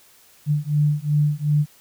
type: beating tone pair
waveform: sine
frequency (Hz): 147.1 / 149.8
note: D3 / D3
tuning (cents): +3 / +35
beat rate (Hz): 2.7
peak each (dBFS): -20 / -20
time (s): 0.46-1.66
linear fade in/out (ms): 50
effects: white hiss -53 dBFS RMS until 1.8 s